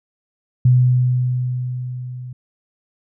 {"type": "tone with level ramp", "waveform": "sine", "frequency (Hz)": 125.5, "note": "B2", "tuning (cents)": 28, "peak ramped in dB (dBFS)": [-8, -29], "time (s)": [0.65, 2.33], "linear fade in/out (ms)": 5, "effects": []}